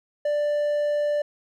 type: tone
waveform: triangle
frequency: 589 Hz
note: D5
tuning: 5 cents sharp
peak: -19 dBFS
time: 0.25-1.22 s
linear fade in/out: 5 ms
effects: none